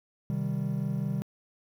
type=chord; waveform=triangle; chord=C minor; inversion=none; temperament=equal; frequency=130.81 / 155.56 / 196 Hz; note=C3 / Eb3 / G3; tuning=0 / 0 / 0 cents; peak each=-30 dBFS; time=0.3-1.22 s; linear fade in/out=0 ms; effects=tanh soft clip ceiling -17 dBFS + 10-bit